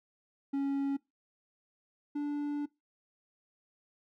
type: tone pair in turn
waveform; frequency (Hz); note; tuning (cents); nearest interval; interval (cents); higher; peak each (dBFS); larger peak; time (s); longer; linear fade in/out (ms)
triangle; 277.2 / 291.4; C#4 / D4; 0 / -13; minor second; 87; second; -27 / -29; first; 0.53-0.97 / 2.15-2.66; second; 10
effects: noise-tail reverb RT60 0.2 s tail -21 dB re dry